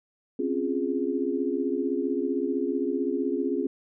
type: chord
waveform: sine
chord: Db major seventh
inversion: third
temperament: equal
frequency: 261.6 / 277.2 / 349.2 / 415.3 Hz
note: C4 / Db4 / F4 / Ab4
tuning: 0 / 0 / 0 / 0 cents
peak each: -30 dBFS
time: 0.39-3.67 s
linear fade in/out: 5 ms
effects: none